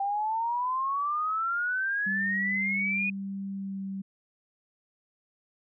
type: exponential sweep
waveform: sine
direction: up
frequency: 784 to 2489 Hz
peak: -26 dBFS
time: 0-3.1 s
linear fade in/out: 5 ms
type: tone with pitch glide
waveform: sine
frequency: 196 to 193.97 Hz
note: G3 to G3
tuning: 0 to -18 cents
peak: -32 dBFS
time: 2.06-4.02 s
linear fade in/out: 10 ms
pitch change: -18 cents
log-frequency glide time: 3.51-3.83 s
effects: none